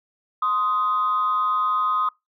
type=tone pair together; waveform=sine; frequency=1041.7 / 1250 Hz; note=C6 / D#6; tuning=-8 / +8 cents; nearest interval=minor third; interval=316 cents; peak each=-24 / -19 dBFS; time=0.42-2.09 s; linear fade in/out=5 ms; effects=noise-tail reverb RT60 0.2 s tail -25 dB re dry + tanh soft clip ceiling -13 dBFS